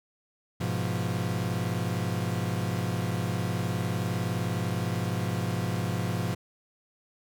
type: chord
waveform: 40% pulse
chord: F diminished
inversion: first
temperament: equal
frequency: 103.83 / 123.47 / 174.61 Hz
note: Ab2 / Cb3 / F3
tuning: 0 / 0 / 0 cents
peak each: -31 dBFS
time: 0.6-6.35 s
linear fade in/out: 10 ms
effects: none